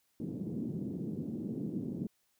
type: band-pass noise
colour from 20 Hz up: pink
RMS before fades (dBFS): -38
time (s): 0.2-2.07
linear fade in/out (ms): 2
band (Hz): 150 to 320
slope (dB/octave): 24
effects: white hiss -75 dBFS RMS until 2.39 s